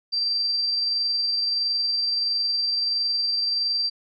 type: tone with amplitude modulation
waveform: sine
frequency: 4699 Hz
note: D8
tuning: in tune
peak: -20 dBFS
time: 0.12-3.9 s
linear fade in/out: 20 ms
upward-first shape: sine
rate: 21.5 Hz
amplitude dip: 25%
effects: none